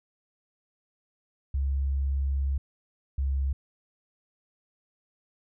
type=tone pair in turn; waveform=sine; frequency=68.5 / 67.99 Hz; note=C#2 / C#2; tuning=-20 / -33 cents; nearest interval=unison; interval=13 cents; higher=first; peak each=-24 dBFS; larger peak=neither; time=1.54-2.58 / 3.18-3.53 s; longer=first; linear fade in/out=5 ms; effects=none